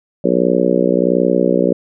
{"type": "harmonic tone", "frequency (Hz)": 61.4, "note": "B1", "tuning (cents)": -9, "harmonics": [3, 4, 5, 6, 7, 8, 9], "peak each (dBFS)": [-19, -19, -19, -19, -19, -19, -19], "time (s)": [0.24, 1.73], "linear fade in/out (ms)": 5, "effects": []}